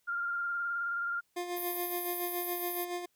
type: tone with vibrato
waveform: sine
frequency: 1396.9 Hz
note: F6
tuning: in tune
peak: -31 dBFS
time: 0.07-1.21 s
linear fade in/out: 20 ms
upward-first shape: square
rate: 19 Hz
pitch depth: 16 cents each way
type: tone with tremolo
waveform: 25% pulse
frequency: 352.8 Hz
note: F4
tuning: 18 cents sharp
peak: -29 dBFS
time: 1.36-3.06 s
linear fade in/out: 10 ms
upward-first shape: sine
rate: 7.1 Hz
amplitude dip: 55%
type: band-pass noise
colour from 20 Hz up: pink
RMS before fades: -39 dBFS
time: 1.56-2.85 s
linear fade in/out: 10 ms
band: 11000 to 15000 Hz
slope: 96 dB/octave
effects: white hiss -75 dBFS RMS until 3.15 s